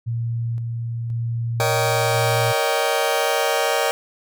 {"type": "tone with tremolo", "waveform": "sine", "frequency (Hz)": 116.54, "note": "A#2", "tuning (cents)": 0, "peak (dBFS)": -21, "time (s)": [0.06, 2.53], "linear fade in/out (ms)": 20, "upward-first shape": "square", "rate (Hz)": 0.96, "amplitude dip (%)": 25}
{"type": "chord", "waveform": "sawtooth", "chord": "Eb dominant seventh", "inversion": "second", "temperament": "just", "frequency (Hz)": [466.7, 560, 622.3, 777.8], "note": ["Bb4", "Db5", "Eb5", "G5"], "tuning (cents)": [2, 18, 0, -14], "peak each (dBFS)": -20, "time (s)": [1.6, 3.91], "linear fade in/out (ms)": 0}
{"effects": []}